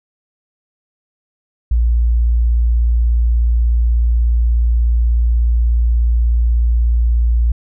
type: tone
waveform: sine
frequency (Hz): 58.27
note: A#1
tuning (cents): 0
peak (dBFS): -10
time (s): 1.71-7.52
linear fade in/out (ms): 5
effects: none